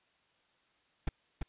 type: noise with echo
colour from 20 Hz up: brown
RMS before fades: -29 dBFS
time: 1.07-1.09 s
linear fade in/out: 5 ms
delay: 340 ms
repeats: 1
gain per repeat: -4 dB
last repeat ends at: 1.43 s
effects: white hiss -71 dBFS RMS until 1.48 s + resampled to 8000 Hz